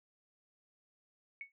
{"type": "tone with exponential decay", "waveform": "sine", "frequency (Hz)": 2217, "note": "C#7", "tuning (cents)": 0, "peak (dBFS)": -38, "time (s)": [1.41, 1.52], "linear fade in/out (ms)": 1, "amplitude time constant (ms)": 23, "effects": []}